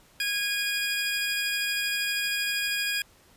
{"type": "tone pair together", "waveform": "25% pulse", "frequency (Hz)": [1642.9, 2458], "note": ["G#6", "D#7"], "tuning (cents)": [-19, -22], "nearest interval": "perfect fifth", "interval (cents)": 697, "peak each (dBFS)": -25, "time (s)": [0.2, 3.02], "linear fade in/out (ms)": 2, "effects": ["pink hiss -58 dBFS RMS until 3.36 s", "resampled to 32000 Hz"]}